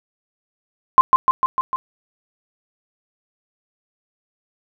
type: tone with echo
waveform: sine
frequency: 1046.5 Hz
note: C6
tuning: in tune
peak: -4 dBFS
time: 0.98-1.01 s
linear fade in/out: 0 ms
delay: 150 ms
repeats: 5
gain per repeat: -3 dB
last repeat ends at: 1.76 s
effects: none